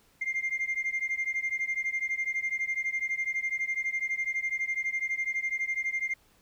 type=beating tone pair; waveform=sine; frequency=2100 / 2112 Hz; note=C7 / C7; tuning=+6 / +16 cents; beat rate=12 Hz; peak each=-30 dBFS; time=0.21-6.14 s; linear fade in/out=10 ms; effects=tanh soft clip ceiling -24 dBFS + pink hiss -64 dBFS RMS until 6.41 s